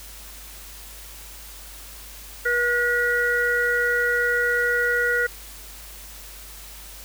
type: harmonic tone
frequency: 482 Hz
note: B4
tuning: 42 cents flat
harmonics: 1 / 3 / 4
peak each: -25 / -21 / -25 dBFS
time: 2.45-5.27 s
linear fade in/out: 10 ms
effects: added 50 Hz sine -43 dBFS peak until 7.04 s + white hiss -42 dBFS RMS until 7.04 s